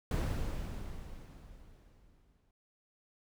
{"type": "noise with exponential decay", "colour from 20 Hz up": "brown", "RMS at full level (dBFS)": -30, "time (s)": [0.11, 2.51], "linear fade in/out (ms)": 2, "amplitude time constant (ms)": 520, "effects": []}